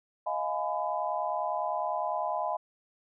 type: chord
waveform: sine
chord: F half-diminished seventh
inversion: third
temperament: just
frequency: 628.6 / 698.5 / 838.1 / 1005.8 Hz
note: Eb5 / F5 / Ab5 / Cb6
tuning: +18 / 0 / +16 / +31 cents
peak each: -34 dBFS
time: 0.26-2.57 s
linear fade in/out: 10 ms
effects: none